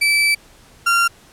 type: tone pair in turn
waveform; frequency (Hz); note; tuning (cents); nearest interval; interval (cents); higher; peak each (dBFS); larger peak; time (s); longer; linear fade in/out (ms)
35% pulse; 2315 / 1381.2; D7 / F6; -25 / -20; major sixth; 895; first; -11; neither; 0.01-0.35 / 0.86-1.08; first; 10
effects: pink hiss -48 dBFS RMS until 1.32 s + low-pass 12000 Hz 12 dB/octave